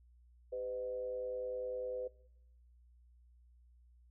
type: tone with frequency modulation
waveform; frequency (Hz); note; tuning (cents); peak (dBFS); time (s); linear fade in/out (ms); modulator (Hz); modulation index
sine; 505; B4; +39; -37; 0.52-2.08; 10; 110; 0.52
effects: noise-tail reverb RT60 0.8 s tail -22 dB re dry + added 60 Hz sine -61 dBFS peak until 4.1 s